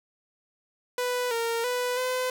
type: tone with pitch steps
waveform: sawtooth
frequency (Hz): 494.9 / 461.8 / 495.1 / 508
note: B4 / A#4 / B4 / B4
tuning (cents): +4 / -16 / +4 / +49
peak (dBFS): -22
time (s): 0.98-2.3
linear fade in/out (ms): 2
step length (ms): 330
effects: none